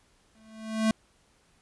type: tone with exponential growth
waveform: square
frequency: 220 Hz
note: A3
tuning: in tune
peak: -20 dBFS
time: 0.35-0.91 s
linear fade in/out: 2 ms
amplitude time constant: 120 ms
effects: pink hiss -65 dBFS RMS until 1.61 s + resampled to 24000 Hz